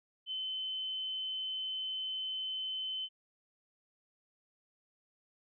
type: tone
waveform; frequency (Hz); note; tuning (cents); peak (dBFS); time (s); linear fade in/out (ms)
sine; 3056; G7; -45; -35; 0.26-3.09; 50
effects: none